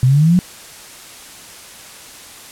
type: exponential sweep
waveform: sine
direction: up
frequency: 123.47 to 186.1 Hz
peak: -8 dBFS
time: 0.03-0.39 s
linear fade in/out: 0 ms
effects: white hiss -37 dBFS RMS until 2.51 s + low-pass 11000 Hz 12 dB/octave